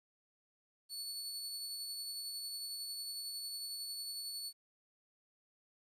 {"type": "tone with tremolo", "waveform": "sawtooth", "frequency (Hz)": 4435, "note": "C#8", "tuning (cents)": 0, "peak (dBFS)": -37, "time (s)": [0.89, 4.53], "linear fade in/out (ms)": 50, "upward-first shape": "sine", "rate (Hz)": 11, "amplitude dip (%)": 25, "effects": ["resampled to 32000 Hz", "12-bit"]}